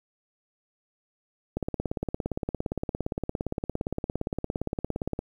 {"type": "click train", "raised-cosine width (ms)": 2, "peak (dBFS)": -15, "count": 64, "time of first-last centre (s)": [1.57, 5.191], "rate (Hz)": 17.4, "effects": ["9-bit"]}